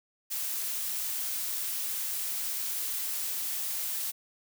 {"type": "noise", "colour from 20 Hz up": "blue", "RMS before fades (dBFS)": -33, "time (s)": [0.3, 4.12], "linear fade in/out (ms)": 20, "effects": []}